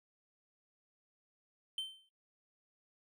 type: tone with exponential decay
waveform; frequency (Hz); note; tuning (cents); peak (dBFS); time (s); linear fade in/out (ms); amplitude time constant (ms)
triangle; 3100; G7; -20; -31; 1.78-2.09; 2; 66
effects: noise-tail reverb RT60 0.1 s tail -18 dB re dry